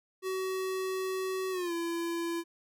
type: tone with pitch glide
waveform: square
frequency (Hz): 377 to 337.8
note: F#4 to E4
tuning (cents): +32 to +42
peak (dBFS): -32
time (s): 0.22-2.44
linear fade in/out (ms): 50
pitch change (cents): -190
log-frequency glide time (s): 1.51-1.73
effects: none